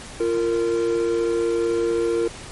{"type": "tone pair together", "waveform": "triangle", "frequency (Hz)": [345.5, 461.2], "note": ["F4", "A#4"], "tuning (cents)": [-19, -19], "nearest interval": "perfect fourth", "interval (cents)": 500, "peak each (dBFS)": [-20, -19], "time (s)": [0.2, 2.28], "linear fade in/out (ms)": 5, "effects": ["pink hiss -38 dBFS RMS until 2.51 s", "MP3 48 kbps"]}